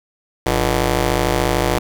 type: ring-modulated tone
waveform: 10% pulse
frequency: 130.81 Hz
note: C3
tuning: in tune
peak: -4 dBFS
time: 0.46-1.79 s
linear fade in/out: 5 ms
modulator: 223 Hz
effects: none